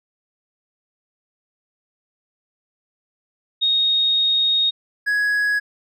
sine / triangle tone pair in turn, 3729 / 1670.7 Hz, A#7 / G#6, 0 / +10 cents, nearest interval octave + major second, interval 1390 cents, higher first, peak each -15 / -15 dBFS, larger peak neither, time 3.61-4.71 / 5.06-5.6 s, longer first, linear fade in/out 20 ms, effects none

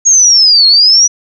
sine linear two-way sweep, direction down then up, 6645 to 4240 to 5890 Hz, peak -3 dBFS, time 0.05-1.08 s, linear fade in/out 20 ms, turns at 0.67 s, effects none

